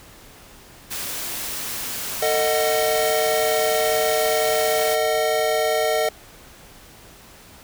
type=noise; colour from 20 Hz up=white; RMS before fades=-29 dBFS; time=0.9-4.96 s; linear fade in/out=20 ms
type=chord; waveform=square; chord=D# diminished; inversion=second; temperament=equal with one note detuned; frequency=450 / 622.3 / 740 Hz; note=A4 / D#5 / F#5; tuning=+39 / 0 / 0 cents; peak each=-24 / -22 / -26 dBFS; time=2.22-6.09 s; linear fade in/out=5 ms
effects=pink hiss -46 dBFS RMS until 7.63 s